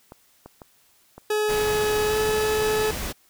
clicks, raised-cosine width 1 ms, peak -26 dBFS, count 4, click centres 0.121 / 0.46 / 0.618 / 1.18 s
40% pulse tone with pitch glide, 424.5 to 430.2 Hz, G#4 to A4, +38 to -39 cents, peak -20 dBFS, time 1.3-2.91 s, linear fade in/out 5 ms, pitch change +23 cents, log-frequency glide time 2.08-2.13 s
pink noise, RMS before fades -31 dBFS, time 1.48-3.13 s, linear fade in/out 20 ms
effects white hiss -60 dBFS RMS until 3.29 s

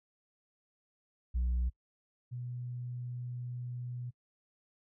sine tone pair in turn, 61.1 / 122.87 Hz, B1 / B2, -18 / -8 cents, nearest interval octave, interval 1210 cents, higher second, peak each -26 / -37 dBFS, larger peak first, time 1.34-1.7 / 2.31-4.11 s, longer second, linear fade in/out 20 ms, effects noise-tail reverb RT60 0.1 s tail -25 dB re dry + tanh soft clip ceiling -27 dBFS

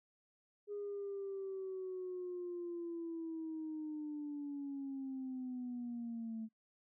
sine linear sweep, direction down, 412.8 to 220 Hz, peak -39 dBFS, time 0.67-6.49 s, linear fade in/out 50 ms, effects noise-tail reverb RT60 0.1 s tail -25 dB re dry + tanh soft clip ceiling -36 dBFS

